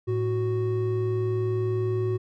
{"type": "tone pair together", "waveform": "triangle", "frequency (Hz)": [110, 370], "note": ["A2", "F#4"], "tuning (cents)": [0, 0], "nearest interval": "octave + major sixth", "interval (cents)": 2100, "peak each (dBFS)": -24, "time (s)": [0.07, 2.18], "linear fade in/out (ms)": 20, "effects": []}